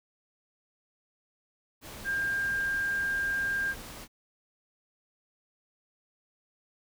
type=tone in noise; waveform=sine; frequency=1600 Hz; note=G6; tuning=35 cents sharp; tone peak=-27 dBFS; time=2.04-3.75 s; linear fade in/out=50 ms; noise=pink; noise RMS=-44 dBFS; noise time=1.81-4.08 s; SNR=+14 dB; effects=none